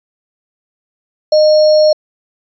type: tone with sample-and-hold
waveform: sine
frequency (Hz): 614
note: D#5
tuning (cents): -23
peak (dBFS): -5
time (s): 1.32-1.93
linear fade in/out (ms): 5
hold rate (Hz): 4900
effects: resampled to 16000 Hz